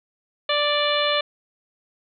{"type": "harmonic tone", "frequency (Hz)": 587.3, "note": "D5", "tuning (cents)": 0, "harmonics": [1, 2, 3, 4, 5, 6, 7], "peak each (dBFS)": [-23, -26, -29, -29, -27, -26, -31], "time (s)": [0.49, 1.21], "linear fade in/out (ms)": 5, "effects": []}